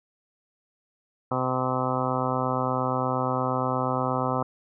harmonic tone, 128.5 Hz, C3, 31 cents flat, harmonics 1 / 2 / 3 / 4 / 5 / 6 / 7 / 8 / 9 / 10, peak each -31 / -31 / -36 / -31 / -34 / -32 / -35 / -32 / -34 / -33 dBFS, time 1.31-4.43 s, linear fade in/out 5 ms, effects none

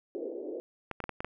white band-pass noise, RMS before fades -38 dBFS, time 0.15-0.6 s, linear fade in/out 0 ms, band 300 to 520 Hz, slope 48 dB/octave
clicks, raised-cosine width 0.5 ms, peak -20 dBFS, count 6, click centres 0.913 / 1.003 / 1.04 / 1.093 / 1.205 / 1.246 s
effects none

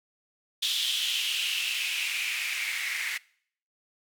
blue noise with band-pass filter sweep, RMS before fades -30 dBFS, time 0.62-3.18 s, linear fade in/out 10 ms, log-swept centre 3400 to 2000 Hz, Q 5.4, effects noise-tail reverb RT60 0.6 s tail -23 dB re dry

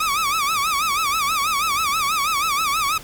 sawtooth tone with vibrato, 1206 Hz, D6, 46 cents sharp, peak -15 dBFS, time 0-2.98 s, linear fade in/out 5 ms, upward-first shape sine, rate 6.2 Hz, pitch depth 150 cents each way, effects pink hiss -40 dBFS RMS until 3.03 s

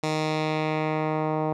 10% pulse tone with low-pass filter sweep, 155.4 Hz, D#3, 2 cents flat, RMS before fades -26 dBFS, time 0.03-1.53 s, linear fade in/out 5 ms, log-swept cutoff 6600 to 930 Hz, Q 1.1, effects none

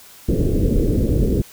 pink low-pass noise, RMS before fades -17 dBFS, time 0.28-1.42 s, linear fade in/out 10 ms, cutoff 500 Hz, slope 48 dB/octave, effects white hiss -44 dBFS RMS until 1.52 s

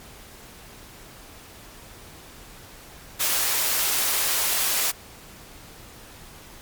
white high-pass noise, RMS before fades -23 dBFS, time 3.19-4.92 s, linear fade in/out 20 ms, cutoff 430 Hz, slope 12 dB/octave, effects pink hiss -45 dBFS RMS until 6.61 s + MP3 96 kbps

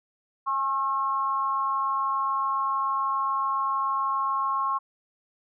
sine tone with amplitude modulation, 1082 Hz, C#6, 42 cents flat, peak -20 dBFS, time 0.46-4.79 s, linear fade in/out 20 ms, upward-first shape sine, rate 253 Hz, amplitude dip 70%, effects none

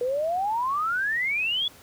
sine exponential sweep, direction up, 478.4 to 3459 Hz, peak -23 dBFS, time 0.01-1.68 s, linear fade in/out 2 ms, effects pink hiss -50 dBFS RMS until 1.82 s + high-pass 60 Hz 12 dB/octave

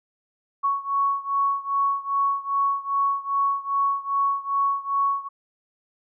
sine beating tone pair, 1111 / 1113.5 Hz, C#6 / C#6, +4 / +7 cents, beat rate 2.5 Hz, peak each -23 / -25 dBFS, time 0.63-5.29 s, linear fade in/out 20 ms, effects none

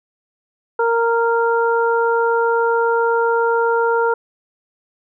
harmonic tone, 463.7 Hz, A#4, 9 cents flat, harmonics 1 / 2 / 3, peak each -16 / -19 / -21 dBFS, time 0.79-4.14 s, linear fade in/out 5 ms, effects none

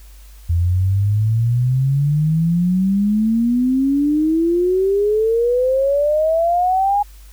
sine exponential sweep, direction up, 83.2 to 829 Hz, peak -13 dBFS, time 0.49-7.03 s, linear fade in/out 10 ms, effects added 50 Hz sine -38 dBFS peak until 7.32 s + white hiss -50 dBFS RMS until 7.32 s

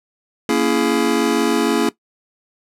square chord, A# half-diminished seventh, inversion none, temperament just, 233.1 / 279.7 / 335.6 / 419.5 Hz, A#3 / C#4 / E4 / G#4, 0 / +16 / +31 / +17 cents, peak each -21 dBFS, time 0.49-1.89 s, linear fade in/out 2 ms, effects noise-tail reverb RT60 0.1 s tail -18 dB re dry + low-pass 12000 Hz 12 dB/octave

